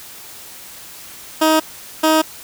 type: tone pair in turn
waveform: 15% pulse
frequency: 315.1 / 315.1 Hz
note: D#4 / D#4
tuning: +22 / +22 cents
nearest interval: unison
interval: 0 cents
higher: neither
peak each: -5 dBFS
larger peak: neither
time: 1.41-1.6 / 2.03-2.22 s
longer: neither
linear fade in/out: 10 ms
effects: white hiss -37 dBFS RMS until 2.43 s